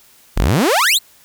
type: exponential sweep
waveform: sawtooth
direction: up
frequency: 31.08 to 4435 Hz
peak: -8 dBFS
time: 0.36-0.99 s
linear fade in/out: 20 ms
effects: white hiss -49 dBFS RMS until 1.24 s